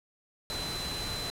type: tone in noise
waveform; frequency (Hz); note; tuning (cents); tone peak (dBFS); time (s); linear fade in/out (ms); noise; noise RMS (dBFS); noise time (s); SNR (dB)
sine; 4034; B7; +36; -36; 0.5-1.3; 0; pink; -37; 0.5-1.3; -2
effects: low-pass 12000 Hz 12 dB/octave